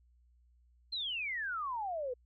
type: exponential sweep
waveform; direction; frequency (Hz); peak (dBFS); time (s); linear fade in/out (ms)
sine; down; 4219 to 478.3; -34; 0.92-2.14; 10
effects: added 60 Hz sine -63 dBFS peak until 2.25 s + MP3 48 kbps